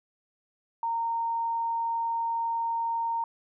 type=tone; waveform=sine; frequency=922 Hz; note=A#5; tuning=19 cents flat; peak=-26 dBFS; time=0.83-3.24 s; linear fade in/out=2 ms; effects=none